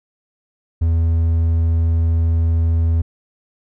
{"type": "tone", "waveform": "triangle", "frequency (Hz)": 82.41, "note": "E2", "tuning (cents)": 0, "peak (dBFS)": -11, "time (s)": [0.81, 3.02], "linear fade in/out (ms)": 10, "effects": []}